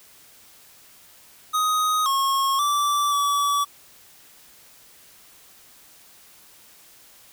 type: tone with pitch steps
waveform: square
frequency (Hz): 1252 / 1088 / 1164 / 1146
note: D#6 / C#6 / D6 / D6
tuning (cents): +10 / -33 / -16 / -43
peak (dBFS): -20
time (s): 1.53-3.65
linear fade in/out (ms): 20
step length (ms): 530
effects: white hiss -51 dBFS RMS until 7.32 s